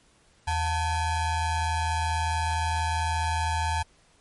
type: ring-modulated tone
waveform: square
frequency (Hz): 403.7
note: G#4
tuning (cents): -49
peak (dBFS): -22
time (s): 0.47-3.83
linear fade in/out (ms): 10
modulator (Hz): 484
effects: pink hiss -61 dBFS RMS until 4.2 s + MP3 48 kbps